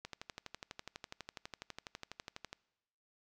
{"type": "click train", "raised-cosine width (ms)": 0.2, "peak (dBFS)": -26, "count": 31, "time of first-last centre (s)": [0.05, 2.529], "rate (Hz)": 12.1, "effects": ["noise-tail reverb RT60 1.0 s tail -24 dB re dry"]}